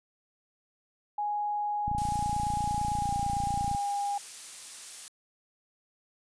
sine tone with pitch glide, 830.6 to 810.2 Hz, G#5 to G#5, 0 to -43 cents, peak -28 dBFS, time 1.18-4.18 s, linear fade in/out 5 ms, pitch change -43 cents, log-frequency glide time 2.96-3.09 s
click train, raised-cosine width 5 ms, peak -23 dBFS, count 55, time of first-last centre 1.88-3.749 s, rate 28.9 Hz
blue noise, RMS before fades -40 dBFS, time 1.98-5.08 s, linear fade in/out 0 ms
effects resampled to 22050 Hz

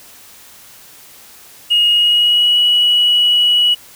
triangle tone with pitch glide, 2871 to 2928 Hz, F7 to F#7, +47 to -19 cents, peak -6 dBFS, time 1.7-3.75 s, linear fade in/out 20 ms, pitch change +34 cents, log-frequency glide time 1.9-2.56 s, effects tanh soft clip ceiling -6 dBFS + white hiss -41 dBFS RMS until 3.95 s

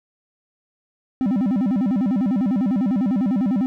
triangle tone with vibrato, 225.6 Hz, A3, 44 cents sharp, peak -15 dBFS, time 1.21-3.66 s, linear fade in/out 0 ms, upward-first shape square, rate 10 Hz, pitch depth 250 cents each way, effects none

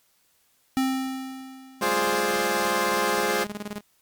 square tone with exponential decay, 263.4 Hz, C4, 12 cents sharp, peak -20 dBFS, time 0.77-2.25 s, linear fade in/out 0 ms, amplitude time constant 320 ms
15% pulse chord, D half-diminished seventh, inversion first, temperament equal, 349.2 / 415.3 / 523.3 / 587.3 Hz, F4 / Ab4 / C5 / D5, 0 / 0 / 0 / 0 cents, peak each -22 / -20 / -20 / -26 dBFS, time 1.81-3.45 s, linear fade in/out 20 ms
sawtooth tone with tremolo, 207.2 Hz, G#3, 4 cents flat, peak -26 dBFS, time 1.81-3.81 s, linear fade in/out 2 ms, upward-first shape square, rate 19 Hz, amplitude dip 80%
effects white hiss -65 dBFS RMS until 4.01 s + MP3 96 kbps

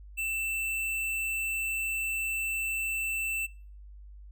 square tone, 2667 Hz, E7, 20 cents sharp, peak -30 dBFS, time 0.17-3.47 s, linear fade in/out 20 ms, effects noise-tail reverb RT60 0.5 s tail -26 dB re dry + added 50 Hz sine -45 dBFS peak until 4.31 s

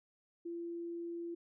sine tone, 340.6 Hz, F4, 43 cents flat, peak -39 dBFS, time 0.45-1.35 s, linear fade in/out 10 ms, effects none

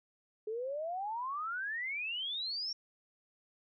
sine exponential sweep, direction up, 420.5 to 5588 Hz, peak -35 dBFS, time 0.47-2.73 s, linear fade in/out 5 ms, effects none

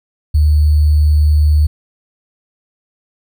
sine tone with sample-and-hold, 75.4 Hz, D2, 46 cents sharp, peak -7 dBFS, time 0.34-1.67 s, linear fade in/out 10 ms, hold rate 4410 Hz, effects none

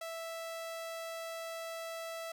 sawtooth tone, 659 Hz, E5, 1 cent flat, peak -36 dBFS, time 0.01-2.32 s, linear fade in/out 5 ms, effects none

